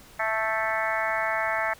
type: harmonic tone with a mistuned harmonic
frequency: 220 Hz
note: A3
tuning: in tune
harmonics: 3 / 4 / 5 / 6 / 7 / 8 / 9 / 10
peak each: -30 / -31 / -36 / -32 / -35 / -31 / -33 / -34 dBFS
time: 0.19-1.74 s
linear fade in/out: 10 ms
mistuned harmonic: 7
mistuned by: +26 cents
effects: pink hiss -51 dBFS RMS until 1.79 s